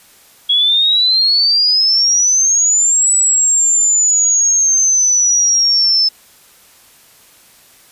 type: exponential two-way sweep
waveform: sine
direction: up then down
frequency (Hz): 3322 to 7902 to 5240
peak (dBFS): -9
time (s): 0.49-6.09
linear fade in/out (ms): 10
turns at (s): 3.12
effects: white hiss -46 dBFS RMS until 7.91 s + resampled to 32000 Hz